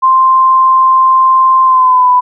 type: tone with pitch glide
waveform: sine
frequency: 1046.5 to 995.8 Hz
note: C6 to B5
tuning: 0 to +14 cents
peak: -4 dBFS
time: 0.02-2.21 s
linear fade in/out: 20 ms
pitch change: -86 cents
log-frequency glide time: 1.64-2.1 s
effects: none